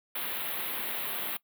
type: band-stop noise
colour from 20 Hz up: white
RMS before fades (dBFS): -34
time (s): 0.15-1.37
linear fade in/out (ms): 5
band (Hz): 3800 to 11000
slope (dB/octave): 48
effects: noise-tail reverb RT60 0.1 s tail -20 dB re dry + high-pass 200 Hz 12 dB/octave